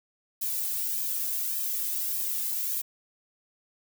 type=noise with flanger; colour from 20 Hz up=violet; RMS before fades=-30 dBFS; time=0.41-2.82 s; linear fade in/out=10 ms; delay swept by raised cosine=1.4 to 2.13 ms; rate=1.7 Hz; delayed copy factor=-0.75; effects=none